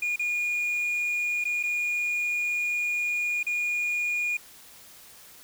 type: tone with dropouts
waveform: sine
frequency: 2436 Hz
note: D#7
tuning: 37 cents flat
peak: -22 dBFS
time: 0.02-4.37 s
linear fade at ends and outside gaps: 5 ms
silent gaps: 0.16-0.194 / 1.441-1.452 / 1.629-1.635 / 3.43-3.466 s
effects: tanh soft clip ceiling -24 dBFS + white hiss -50 dBFS RMS until 5.43 s